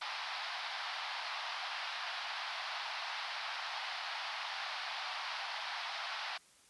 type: band-pass noise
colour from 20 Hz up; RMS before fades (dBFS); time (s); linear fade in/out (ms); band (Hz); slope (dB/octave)
pink; -41; 0.01-6.38; 10; 720 to 5000; 48
effects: white hiss -64 dBFS RMS until 6.69 s + resampled to 24000 Hz